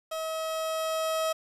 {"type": "tone with level ramp", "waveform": "30% pulse", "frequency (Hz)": 640, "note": "D#5", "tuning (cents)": 49, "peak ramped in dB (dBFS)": [-29, -23], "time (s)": [0.11, 1.33], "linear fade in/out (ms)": 10, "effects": ["resampled to 32000 Hz", "9-bit"]}